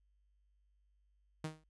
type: tone with exponential decay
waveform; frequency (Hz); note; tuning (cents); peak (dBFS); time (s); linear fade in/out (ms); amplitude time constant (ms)
sawtooth; 156.5; D#3; +10; -32; 1.44-1.64; 5; 43
effects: added 50 Hz sine -70 dBFS peak until 1.69 s + resampled to 24000 Hz